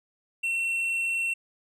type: tone with tanh clipping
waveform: sine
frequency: 2712 Hz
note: E7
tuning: 49 cents sharp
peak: -26 dBFS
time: 0.43-1.34 s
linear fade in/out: 10 ms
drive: 5 dB
effects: none